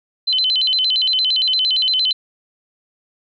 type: tone with vibrato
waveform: sine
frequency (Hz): 3520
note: A7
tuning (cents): 0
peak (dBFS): -14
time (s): 0.27-2.13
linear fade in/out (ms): 10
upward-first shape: square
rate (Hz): 8.7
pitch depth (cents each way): 250
effects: none